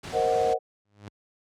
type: noise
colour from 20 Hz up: pink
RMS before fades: -38 dBFS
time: 0.03-0.54 s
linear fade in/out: 10 ms
type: chord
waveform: sine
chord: C half-diminished seventh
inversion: third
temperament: equal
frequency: 466.2 / 523.3 / 622.3 / 740 Hz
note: Bb4 / C5 / Eb5 / Gb5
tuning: 0 / 0 / 0 / 0 cents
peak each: -25 / -28 / -29 / -25 dBFS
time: 0.12-0.59 s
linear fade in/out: 50 ms
type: tone with exponential growth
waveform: sawtooth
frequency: 102.9 Hz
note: G#2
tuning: 16 cents flat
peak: -33 dBFS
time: 0.85-1.08 s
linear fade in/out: 0 ms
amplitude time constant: 49 ms
effects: high-pass 60 Hz 12 dB/octave + low-pass 7000 Hz 12 dB/octave